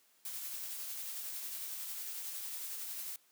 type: noise with tremolo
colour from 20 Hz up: blue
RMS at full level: -41 dBFS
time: 0.25-3.16 s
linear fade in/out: 2 ms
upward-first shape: triangle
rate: 11 Hz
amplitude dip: 30%
effects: white hiss -69 dBFS RMS until 3.31 s + high-pass 200 Hz 12 dB/octave